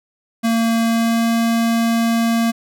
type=tone with pitch glide; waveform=square; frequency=228.5 to 230 Hz; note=A#3 to A#3; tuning=-34 to -23 cents; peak=-15 dBFS; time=0.43-2.52 s; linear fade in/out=20 ms; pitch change=+11 cents; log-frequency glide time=0.82-1.27 s; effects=none